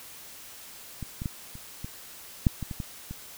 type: clicks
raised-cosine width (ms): 5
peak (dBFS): -22 / -21 / -17 / -30 / -23 / -7 / -20 / -22 / -20 / -24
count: 10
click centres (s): 1.027 / 1.219 / 1.258 / 1.554 / 1.845 / 2.468 / 2.627 / 2.712 / 2.802 / 3.11
effects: white hiss -46 dBFS RMS until 3.37 s